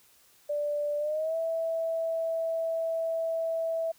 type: tone with pitch glide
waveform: sine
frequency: 587.3 to 655.4 Hz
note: D5 to E5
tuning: 0 to -10 cents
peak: -27 dBFS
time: 0.49-3.92 s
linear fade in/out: 10 ms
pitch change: +190 cents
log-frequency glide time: 0.98-1.36 s
effects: white hiss -61 dBFS RMS until 3.98 s